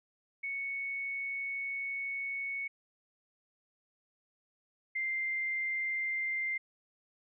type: tone pair in turn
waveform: sine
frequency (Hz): 2217 / 2093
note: C#7 / C7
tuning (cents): 0 / 0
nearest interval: minor second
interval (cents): 100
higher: first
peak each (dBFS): -34 / -31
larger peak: second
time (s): 0.43-2.68 / 4.95-6.58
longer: first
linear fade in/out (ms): 10
effects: none